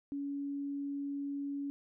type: tone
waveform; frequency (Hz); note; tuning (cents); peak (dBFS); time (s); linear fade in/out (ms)
sine; 281.9; C#4; +29; -35; 0.12-1.7; 0
effects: none